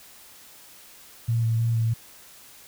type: tone with vibrato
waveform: sine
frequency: 114.6 Hz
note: A#2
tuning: 29 cents flat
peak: -20 dBFS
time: 1.28-1.94 s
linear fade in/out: 10 ms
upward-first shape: square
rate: 3.2 Hz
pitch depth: 17 cents each way
effects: white hiss -49 dBFS RMS until 2.67 s